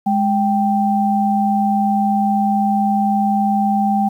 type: tone pair together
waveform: sine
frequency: 207.7 / 784 Hz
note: G#3 / G5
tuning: 0 / 0 cents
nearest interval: octave + major seventh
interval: 2300 cents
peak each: -16 dBFS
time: 0.06-4.09 s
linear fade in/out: 10 ms
effects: 8-bit